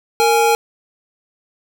square tone pair together, 461.2 / 830.6 Hz, A#4 / G#5, -19 / 0 cents, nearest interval minor seventh, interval 1019 cents, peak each -15 dBFS, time 0.2-0.55 s, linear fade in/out 0 ms, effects none

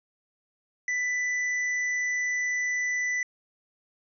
triangle tone with tanh clipping, 1986 Hz, B6, 9 cents sharp, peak -27 dBFS, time 0.88-3.23 s, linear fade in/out 2 ms, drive 13 dB, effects resampled to 16000 Hz

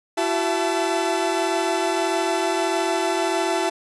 40% pulse tone cluster, 337.8 / 379.4 / 669 / 873 Hz, E4 / F#4 / E5 / A5, +42 / +43 / +25 / -14 cents, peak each -25 dBFS, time 0.17-3.7 s, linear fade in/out 10 ms, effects resampled to 24000 Hz

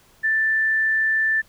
sine tone, 1767 Hz, A6, 7 cents sharp, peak -17 dBFS, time 0.23-1.42 s, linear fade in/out 20 ms, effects pink hiss -55 dBFS RMS until 1.48 s

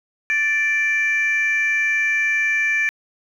sine tone pair together, 1760 / 2351 Hz, A6 / D7, 0 / +1 cents, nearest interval perfect fourth, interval 501 cents, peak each -18 dBFS, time 0.3-2.89 s, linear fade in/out 0 ms, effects tanh soft clip ceiling -12 dBFS + 9-bit

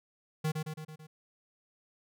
square tone with echo, 155.56 Hz, D#3, in tune, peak -29 dBFS, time 0.44-0.52 s, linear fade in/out 10 ms, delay 110 ms, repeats 5, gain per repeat -4 dB, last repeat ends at 1.07 s, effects none

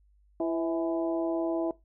harmonic tone with a mistuned harmonic, 166.9 Hz, E3, 22 cents sharp, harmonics 2 / 3 / 4 / 5 / 6, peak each -28 / -40 / -31 / -41 / -45 dBFS, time 0.4-1.71 s, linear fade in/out 2 ms, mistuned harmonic 4, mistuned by -39 cents, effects noise-tail reverb RT60 0.2 s tail -20 dB re dry + added 50 Hz sine -60 dBFS peak until 1.84 s

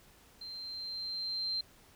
sine tone with level ramp, 4140 Hz, C8, 19 cents flat, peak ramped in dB -42 to -31 dBFS, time 0.41-1.61 s, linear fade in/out 5 ms, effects pink hiss -61 dBFS RMS until 1.95 s

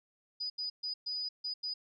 sine tone bursts at uneven times, 4956 Hz, D#8, 8 cents flat, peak -34 dBFS, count 6, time 0.4-0.5 / 0.58-0.7 / 0.83-0.94 / 1.06-1.29 / 1.44-1.54 / 1.63-1.74 s, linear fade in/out 10 ms, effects none

